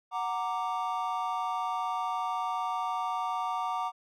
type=chord; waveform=triangle; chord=Gb augmented; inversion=none; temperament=equal with one note detuned; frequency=740 / 928 / 1174.7 Hz; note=Gb5 / Bb5 / D6; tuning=0 / -8 / 0 cents; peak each=-32 dBFS; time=0.11-3.92 s; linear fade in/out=50 ms; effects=none